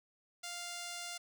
5% pulse tone, 699 Hz, F5, 1 cent sharp, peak -30 dBFS, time 0.43-1.18 s, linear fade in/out 10 ms, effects none

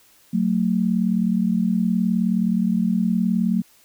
sine tone pair together, 185 / 224.2 Hz, F#3 / A3, 0 / +33 cents, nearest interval minor third, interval 333 cents, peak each -20 dBFS, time 0.33-3.62 s, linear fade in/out 10 ms, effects white hiss -55 dBFS RMS until 3.84 s

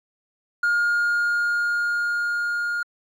triangle tone with level ramp, 1420 Hz, F6, 28 cents sharp, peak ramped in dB -15 to -21 dBFS, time 0.63-2.83 s, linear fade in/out 5 ms, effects tanh soft clip ceiling -12 dBFS + AAC 64 kbps

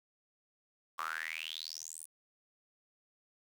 square tone with high-pass filter sweep, 40.03 Hz, D#1, 50 cents sharp, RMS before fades -42 dBFS, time 0.98-2.06 s, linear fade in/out 10 ms, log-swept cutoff 1100 to 10000 Hz, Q 9.1, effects 10-bit

